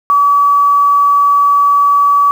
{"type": "tone with quantisation", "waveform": "sine", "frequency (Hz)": 1143, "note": "D6", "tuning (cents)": -47, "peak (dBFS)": -6, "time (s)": [0.1, 2.31], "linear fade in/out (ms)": 0, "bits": 6, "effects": []}